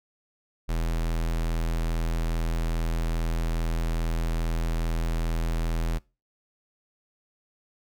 square tone, 41.2 Hz, E1, in tune, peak -25 dBFS, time 0.68-5.99 s, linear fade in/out 20 ms, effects noise-tail reverb RT60 0.3 s tail -24 dB re dry

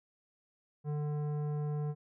sine tone with tanh clipping, 148.5 Hz, D3, 20 cents sharp, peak -34 dBFS, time 0.84-1.95 s, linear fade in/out 50 ms, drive 13 dB, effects none

